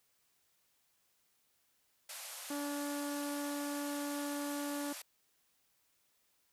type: band-pass noise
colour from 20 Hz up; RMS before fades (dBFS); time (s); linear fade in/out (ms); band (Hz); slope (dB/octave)
white; -47; 2.09-5.02; 5; 500 to 13000; 96
type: harmonic tone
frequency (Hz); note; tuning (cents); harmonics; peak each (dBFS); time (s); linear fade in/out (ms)
288.2; D4; -33; 1 / 2 / 3 / 4 / 5 / 6; -38 / -44 / -48 / -50 / -52 / -54; 2.5-4.93; 5
effects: white hiss -75 dBFS RMS until 6.52 s